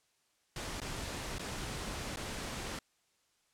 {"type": "noise with dropouts", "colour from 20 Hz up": "pink", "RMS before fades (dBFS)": -40, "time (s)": [0.56, 2.79], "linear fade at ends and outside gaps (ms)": 2, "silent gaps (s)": [[0.802, 0.816], [1.384, 1.394], [2.16, 2.17]], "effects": ["white hiss -74 dBFS RMS until 3.53 s", "low-pass 9000 Hz 12 dB/octave"]}